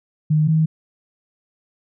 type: tone pair in turn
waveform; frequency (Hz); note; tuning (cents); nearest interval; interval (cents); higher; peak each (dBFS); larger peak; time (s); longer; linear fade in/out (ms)
sine; 153.8 / 158.31; D#3 / D#3; -20 / +30; minor second; 50; second; -13; neither; 0.3-0.48 / 0.48-0.66; neither; 10
effects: none